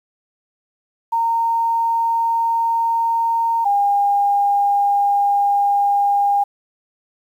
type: tone pair in turn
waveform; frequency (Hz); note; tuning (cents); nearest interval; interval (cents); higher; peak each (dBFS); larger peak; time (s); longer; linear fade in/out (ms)
sine; 920 / 807.6; A#5 / G#5; -23 / -49; major second; 226; first; -15 / -13; second; 1.12-3.65 / 3.65-6.44; second; 10
effects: 8-bit